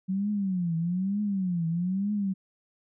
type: tone with vibrato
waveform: sine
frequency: 185 Hz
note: F#3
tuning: in tune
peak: -25 dBFS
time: 0.08-2.34 s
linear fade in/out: 20 ms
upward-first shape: triangle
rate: 1.1 Hz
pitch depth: 230 cents each way
effects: none